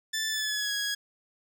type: tone with pitch glide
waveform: 15% pulse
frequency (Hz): 1760 to 1661.2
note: A6 to G#6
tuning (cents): 0 to 0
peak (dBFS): -22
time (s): 0.13-0.95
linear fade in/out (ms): 10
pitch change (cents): -100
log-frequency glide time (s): 0.29-0.72
effects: none